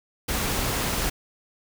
pink noise, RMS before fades -26 dBFS, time 0.28-1.1 s, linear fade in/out 10 ms, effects none

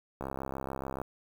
click train, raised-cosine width 1 ms, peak -22 dBFS, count 55, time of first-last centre 0.21-1.016 s, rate 67 Hz, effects 8-bit

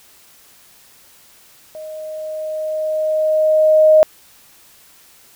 sine tone with level ramp, 622.3 Hz, D#5, in tune, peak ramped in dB -29 to -5 dBFS, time 1.75-4.03 s, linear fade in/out 0 ms, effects white hiss -48 dBFS RMS until 5.35 s

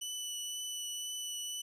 20% pulse tone with vibrato, 2973 Hz, F#7, 8 cents sharp, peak -32 dBFS, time 0.01-1.62 s, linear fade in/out 10 ms, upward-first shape triangle, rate 2 Hz, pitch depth 11 cents each way, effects none

